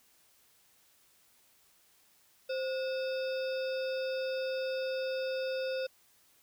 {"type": "harmonic tone with a mistuned harmonic", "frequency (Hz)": 523.3, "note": "C5", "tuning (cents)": 0, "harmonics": [1, 3, 5, 7, 9, 10], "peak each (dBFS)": [-32, -44, -45, -48, -51, -50], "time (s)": [2.49, 5.87], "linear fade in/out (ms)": 10, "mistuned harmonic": 3, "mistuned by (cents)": -140, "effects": ["white hiss -66 dBFS RMS until 6.42 s"]}